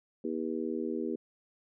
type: harmonic tone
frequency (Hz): 80.2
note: E2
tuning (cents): -47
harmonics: 3 / 4 / 5 / 6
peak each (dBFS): -36 / -36 / -36 / -41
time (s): 0.24-1.16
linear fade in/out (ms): 5
effects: none

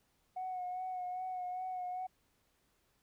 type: tone with vibrato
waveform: sine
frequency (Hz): 734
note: F#5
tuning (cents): -14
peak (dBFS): -36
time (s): 0.36-2.07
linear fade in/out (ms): 10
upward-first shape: sine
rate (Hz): 2.5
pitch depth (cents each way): 29
effects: tanh soft clip ceiling -33 dBFS + pink hiss -75 dBFS RMS until 3.02 s

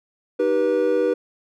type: chord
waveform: triangle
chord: Eb augmented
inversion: none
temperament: just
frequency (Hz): 311.1 / 388.9 / 486.1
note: Eb4 / G4 / B4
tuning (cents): 0 / -14 / -28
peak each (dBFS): -23 / -21 / -17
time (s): 0.39-1.14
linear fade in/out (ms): 10
effects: none

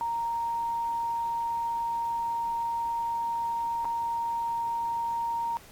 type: tone with dropouts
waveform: sine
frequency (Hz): 930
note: A#5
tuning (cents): -4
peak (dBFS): -27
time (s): 0.01-5.57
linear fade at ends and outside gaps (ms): 0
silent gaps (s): 3.846-3.853
effects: pink hiss -52 dBFS RMS until 5.71 s + AAC 64 kbps

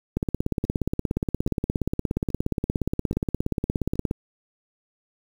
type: two click trains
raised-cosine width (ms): 3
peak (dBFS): -10 / -21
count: 68 / 5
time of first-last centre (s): 0.17-4.111 / 0.65-3.956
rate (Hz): 17 / 1.21
effects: 7-bit

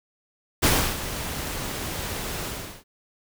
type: noise with ADSR envelope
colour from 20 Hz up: pink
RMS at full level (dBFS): -18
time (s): 0.62-2.84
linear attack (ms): 21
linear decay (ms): 310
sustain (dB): -13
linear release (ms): 370
effects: none

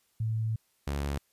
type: tone pair in turn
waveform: sine / sawtooth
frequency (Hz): 111 / 70.91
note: A2 / C#2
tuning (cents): +16 / +40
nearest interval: minor sixth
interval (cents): 776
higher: first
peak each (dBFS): -27 / -26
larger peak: second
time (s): 0.2-0.56 / 0.87-1.18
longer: first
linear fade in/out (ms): 5
effects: white hiss -71 dBFS RMS until 1.32 s + resampled to 32000 Hz

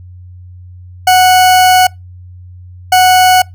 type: tone pair in turn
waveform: 40% pulse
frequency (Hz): 738 / 738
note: F#5 / F#5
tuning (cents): -5 / -5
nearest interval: unison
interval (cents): 0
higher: neither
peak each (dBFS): -3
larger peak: neither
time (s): 1.07-1.87 / 2.92-3.42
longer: first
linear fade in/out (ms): 5
effects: noise-tail reverb RT60 0.2 s tail -25 dB re dry + added 90 Hz sine -30 dBFS peak until 3.54 s

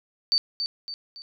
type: tone with echo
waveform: sine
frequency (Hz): 4576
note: D8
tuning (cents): -46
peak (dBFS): -18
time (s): 0.32-0.38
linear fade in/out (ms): 0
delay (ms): 280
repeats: 3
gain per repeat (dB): -7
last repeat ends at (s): 1.22
effects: none

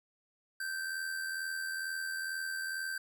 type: tone with amplitude modulation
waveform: square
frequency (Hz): 1559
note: G6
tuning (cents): -10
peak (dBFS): -34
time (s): 0.6-2.98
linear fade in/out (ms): 5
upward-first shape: sine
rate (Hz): 82.2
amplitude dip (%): 45
effects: none

